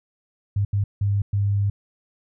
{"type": "tone bursts at uneven times", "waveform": "sine", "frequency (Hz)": 100.8, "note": "G2", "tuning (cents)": 49, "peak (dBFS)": -18, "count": 4, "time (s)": [[0.56, 0.65], [0.73, 0.84], [1.01, 1.22], [1.33, 1.7]], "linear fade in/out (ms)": 5, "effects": []}